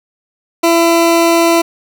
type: tone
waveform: 20% pulse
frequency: 335.6 Hz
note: E4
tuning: 31 cents sharp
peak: -3 dBFS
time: 0.63-1.62 s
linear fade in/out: 10 ms
effects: none